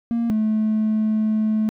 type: tone pair in turn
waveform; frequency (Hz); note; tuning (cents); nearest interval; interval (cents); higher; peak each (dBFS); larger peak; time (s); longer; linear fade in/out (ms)
triangle; 233.1 / 216.7; A#3 / A3; 0 / -26; minor second; 126; first; -16 / -14; second; 0.11-0.3 / 0.3-1.69; second; 0
effects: tanh soft clip ceiling -13 dBFS